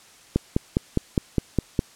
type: click train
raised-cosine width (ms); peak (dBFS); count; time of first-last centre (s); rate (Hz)
3; -6; 8; 0.36-1.791; 4.89
effects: white hiss -51 dBFS RMS until 1.95 s + low-pass 9000 Hz 12 dB/octave